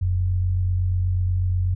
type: tone pair together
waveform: sine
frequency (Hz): 43.09 / 91.3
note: F1 / F#2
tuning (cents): -22 / -23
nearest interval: octave + minor second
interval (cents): 1299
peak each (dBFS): -27 / -19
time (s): 0.01-1.75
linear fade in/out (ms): 10
effects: none